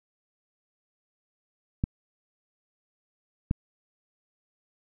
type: clicks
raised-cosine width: 5 ms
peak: -12 dBFS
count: 2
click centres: 1.839 / 3.511 s
effects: none